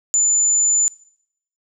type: tone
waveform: sine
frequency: 7040 Hz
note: A8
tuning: in tune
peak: -13 dBFS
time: 0.14-0.88 s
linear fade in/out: 0 ms
effects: noise-tail reverb RT60 0.7 s tail -20 dB re dry